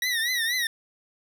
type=tone with vibrato; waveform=25% pulse; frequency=1904 Hz; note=A#6; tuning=36 cents sharp; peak=-20 dBFS; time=0.02-0.67 s; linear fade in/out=2 ms; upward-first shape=triangle; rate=4.2 Hz; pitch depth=130 cents each way; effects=none